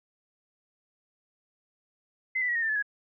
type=tone with pitch steps; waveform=sine; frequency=2055 / 1985 / 1917.4 / 1852.1 / 1789 / 1728 / 1669.2 Hz; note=C7 / B6 / A#6 / A#6 / A6 / A6 / G#6; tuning=-32 / +8 / +48 / -12 / +28 / -32 / +8 cents; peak=-25 dBFS; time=2.35-2.826 s; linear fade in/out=10 ms; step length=68 ms; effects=none